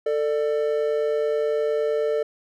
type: tone pair together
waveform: triangle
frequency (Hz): 445 / 594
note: A4 / D5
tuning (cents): +20 / +20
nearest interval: perfect fourth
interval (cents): 500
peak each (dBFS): -20 / -23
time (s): 0.06-2.23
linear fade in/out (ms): 5
effects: none